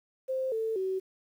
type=tone with pitch steps; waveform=sine; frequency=523.3 / 445.2 / 378.7 Hz; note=C5 / A4 / F#4; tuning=0 / +20 / +40 cents; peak=-28 dBFS; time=0.28-1 s; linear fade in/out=20 ms; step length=240 ms; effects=10-bit

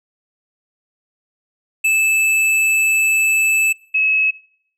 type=tone pair in turn; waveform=square / sine; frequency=2624 / 2576 Hz; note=E7 / E7; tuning=-9 / -41 cents; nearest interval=unison; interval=32 cents; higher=first; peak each=-13 dBFS; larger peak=neither; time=1.84-3.73 / 3.94-4.31 s; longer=first; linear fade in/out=10 ms; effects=noise-tail reverb RT60 0.7 s tail -24 dB re dry + low-pass 12000 Hz 12 dB/octave

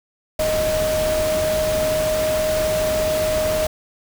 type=tone in noise; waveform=sine; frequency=622.3 Hz; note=D#5; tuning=in tune; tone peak=-18 dBFS; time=0.39-3.67 s; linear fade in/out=5 ms; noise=pink; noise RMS=-26 dBFS; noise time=0.39-3.67 s; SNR=+5 dB; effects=none

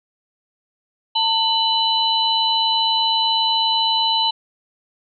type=tone cluster; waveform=sine; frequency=898 / 2983 / 3998 Hz; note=A5 / F#7 / B7; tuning=+35 / +13 / +20 cents; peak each=-20 dBFS; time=1.15-4.31 s; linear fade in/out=10 ms; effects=none

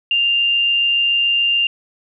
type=tone with amplitude modulation; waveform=sine; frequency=2794 Hz; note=F7; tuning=in tune; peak=-12 dBFS; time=0.11-1.67 s; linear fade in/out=2 ms; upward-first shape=sine; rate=127 Hz; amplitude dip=25%; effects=none

